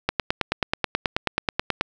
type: click train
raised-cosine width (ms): 0.3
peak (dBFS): -4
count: 17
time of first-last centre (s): 0.09-1.81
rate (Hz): 9.3
effects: none